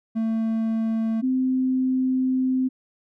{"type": "tone pair in turn", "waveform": ["triangle", "sine"], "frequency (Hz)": [223.7, 258.7], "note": ["A3", "C4"], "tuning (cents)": [29, -19], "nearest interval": "minor third", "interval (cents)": 252, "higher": "second", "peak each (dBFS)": -19, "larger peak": "neither", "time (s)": [[0.15, 1.22], [1.22, 2.69]], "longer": "second", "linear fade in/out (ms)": 20, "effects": []}